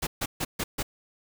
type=noise bursts; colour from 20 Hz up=pink; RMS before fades=-29 dBFS; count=5; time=0.02-0.83 s; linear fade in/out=10 ms; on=50 ms; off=140 ms; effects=none